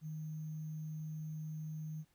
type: tone with sample-and-hold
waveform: sine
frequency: 155.56 Hz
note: D#3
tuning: in tune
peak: -40 dBFS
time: 0.01-2.05 s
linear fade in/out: 50 ms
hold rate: 6300 Hz
effects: pink hiss -75 dBFS RMS until 2.14 s